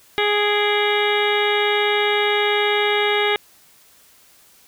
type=harmonic tone with a mistuned harmonic; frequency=415.3 Hz; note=G#4; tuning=in tune; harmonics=1 / 2 / 3 / 4 / 5 / 6 / 7 / 8 / 9; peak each=-20 / -24 / -28 / -26 / -24 / -28 / -28 / -29 / -28 dBFS; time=0.18-3.36 s; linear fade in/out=0 ms; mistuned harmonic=6; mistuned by=-100 cents; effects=white hiss -52 dBFS RMS until 4.67 s